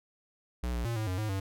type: tone with pitch steps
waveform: square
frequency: 60.9 / 59.1 / 116.9 / 109 / 92 / 107.9 / 96.7 Hz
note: B1 / A#1 / A#2 / A2 / F#2 / A2 / G2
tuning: -24 / +24 / +5 / -16 / -9 / -33 / -23 cents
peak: -31 dBFS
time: 0.63-1.4 s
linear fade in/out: 5 ms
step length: 110 ms
effects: none